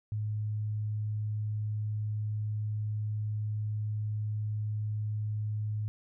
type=tone; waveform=sine; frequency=106.4 Hz; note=G#2; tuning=42 cents sharp; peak=-30 dBFS; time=0.12-5.88 s; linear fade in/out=0 ms; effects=none